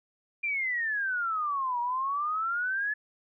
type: exponential two-way sweep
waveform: sine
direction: down then up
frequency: 2406 to 948 to 1730 Hz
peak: -27 dBFS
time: 0.43-2.94 s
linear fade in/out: 10 ms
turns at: 1.8 s
effects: none